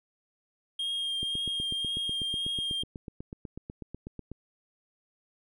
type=tone with vibrato; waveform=triangle; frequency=3226 Hz; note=G7; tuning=49 cents sharp; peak=-28 dBFS; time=0.79-2.83 s; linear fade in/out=5 ms; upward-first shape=triangle; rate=1.9 Hz; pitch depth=18 cents each way
type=click train; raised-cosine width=3 ms; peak=-26 dBFS; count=26; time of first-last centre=1.23-4.316 s; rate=8.1 Hz
effects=none